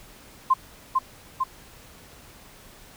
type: tone with echo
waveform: sine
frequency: 1046.5 Hz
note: C6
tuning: in tune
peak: -14 dBFS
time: 0.5-0.54 s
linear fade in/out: 10 ms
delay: 450 ms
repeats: 2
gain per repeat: -3 dB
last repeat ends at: 1.44 s
effects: pink hiss -49 dBFS RMS until 2.96 s